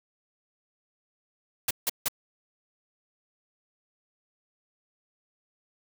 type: noise bursts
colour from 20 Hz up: white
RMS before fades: -26 dBFS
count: 3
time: 1.68-2.084 s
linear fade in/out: 5 ms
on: 28 ms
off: 160 ms
effects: none